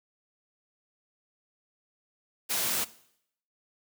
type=noise; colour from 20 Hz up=white; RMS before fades=-29 dBFS; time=2.49-2.85 s; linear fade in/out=20 ms; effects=noise-tail reverb RT60 0.7 s tail -18 dB re dry + high-pass 100 Hz 12 dB/octave